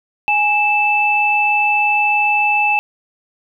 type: tone pair together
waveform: sine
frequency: 830.6 / 2637 Hz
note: G#5 / E7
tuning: 0 / 0 cents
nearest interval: octave + minor sixth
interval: 2000 cents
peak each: -16 / -14 dBFS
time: 0.28-2.79 s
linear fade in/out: 0 ms
effects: none